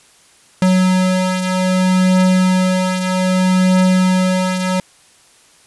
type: beating tone pair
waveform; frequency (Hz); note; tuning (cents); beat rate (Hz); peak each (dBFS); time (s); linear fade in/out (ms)
square; 185 / 185.63; F#3 / F#3; 0 / +6; 0.63; -13 / -20; 0.62-4.8; 2
effects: white hiss -49 dBFS RMS until 5.66 s + resampled to 24000 Hz